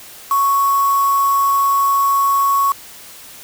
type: tone with quantisation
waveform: sine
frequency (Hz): 1108.7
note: C#6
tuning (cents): 0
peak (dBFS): -12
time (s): 0.31-2.72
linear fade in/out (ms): 2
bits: 4
effects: white hiss -38 dBFS RMS until 3.43 s